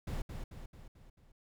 brown noise with echo, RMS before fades -37 dBFS, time 0.07-0.22 s, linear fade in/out 5 ms, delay 220 ms, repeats 5, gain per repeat -5 dB, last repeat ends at 1.32 s, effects none

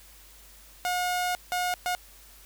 sawtooth tone bursts at uneven times, 720 Hz, F#5, 47 cents flat, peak -22 dBFS, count 3, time 0.85-1.35 / 1.52-1.74 / 1.86-1.95 s, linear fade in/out 0 ms, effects added 49 Hz sine -54 dBFS peak until 2.45 s + white hiss -53 dBFS RMS until 2.45 s

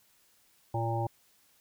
harmonic tone, 115 Hz, A#2, 23 cents flat, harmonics 1 / 3 / 5 / 7 / 8, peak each -31 / -37 / -38 / -34 / -40 dBFS, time 0.74-1.07 s, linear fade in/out 5 ms, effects white hiss -66 dBFS RMS until 1.6 s

